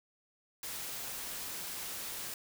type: noise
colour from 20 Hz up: white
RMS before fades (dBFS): -41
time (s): 0.63-2.34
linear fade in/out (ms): 2
effects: none